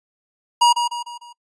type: tone with echo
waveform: square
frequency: 954 Hz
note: A#5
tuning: 40 cents sharp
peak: -11 dBFS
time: 0.61-0.73 s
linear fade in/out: 10 ms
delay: 150 ms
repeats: 4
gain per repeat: -7 dB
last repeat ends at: 1.33 s
effects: noise-tail reverb RT60 0.1 s tail -26 dB re dry + resampled to 22050 Hz